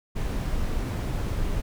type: noise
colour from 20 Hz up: brown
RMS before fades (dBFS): -27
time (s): 0.15-1.62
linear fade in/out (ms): 20
effects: none